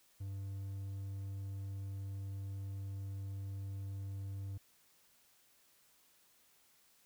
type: tone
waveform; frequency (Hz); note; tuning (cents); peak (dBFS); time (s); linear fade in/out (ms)
triangle; 98; G2; 0; -38; 0.2-4.58; 10
effects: white hiss -69 dBFS RMS until 7.05 s